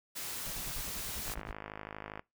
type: noise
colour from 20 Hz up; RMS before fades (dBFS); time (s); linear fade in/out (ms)
white; -40; 0.15-1.35; 20
type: noise with tremolo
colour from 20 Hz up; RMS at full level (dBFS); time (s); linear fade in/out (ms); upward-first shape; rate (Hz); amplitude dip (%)
brown; -42; 0.46-1.52; 2; sine; 10; 100
type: click train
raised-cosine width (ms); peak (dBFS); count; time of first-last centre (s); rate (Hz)
0.5; -26; 49; 1.28-2.194; 52.5
effects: noise-tail reverb RT60 0.2 s tail -22 dB re dry